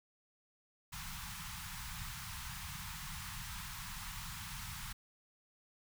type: band-stop noise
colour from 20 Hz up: pink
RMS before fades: -45 dBFS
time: 0.92-4.93 s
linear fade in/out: 10 ms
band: 190 to 870 Hz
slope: 48 dB/octave
effects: none